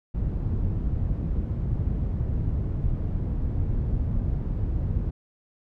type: low-pass noise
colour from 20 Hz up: white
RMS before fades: -26 dBFS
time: 0.14-5.11 s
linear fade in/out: 10 ms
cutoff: 100 Hz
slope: 12 dB/octave
effects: none